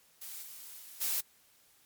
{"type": "noise with level steps", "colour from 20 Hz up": "blue", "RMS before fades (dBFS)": [-44, -48, -50, -32], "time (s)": [0.21, 1.21], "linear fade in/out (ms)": 10, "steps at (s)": [0.42, 0.78, 1], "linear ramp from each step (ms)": 20, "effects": ["white hiss -65 dBFS RMS until 1.85 s", "MP3 96 kbps"]}